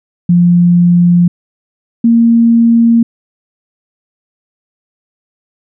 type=tone pair in turn; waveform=sine; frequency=174.61 / 231.8 Hz; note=F3 / A#3; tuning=0 / -10 cents; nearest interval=perfect fourth; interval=490 cents; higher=second; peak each=-4 dBFS; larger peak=neither; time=0.29-1.28 / 2.04-3.03 s; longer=neither; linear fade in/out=5 ms; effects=none